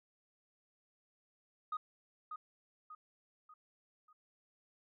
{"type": "tone with echo", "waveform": "sine", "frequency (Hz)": 1244.5, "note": "D#6", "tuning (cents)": 0, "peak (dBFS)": -34, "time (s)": [1.72, 1.77], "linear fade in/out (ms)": 5, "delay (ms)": 590, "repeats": 4, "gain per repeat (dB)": -7, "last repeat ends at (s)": 4.13, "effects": ["tanh soft clip ceiling -33 dBFS"]}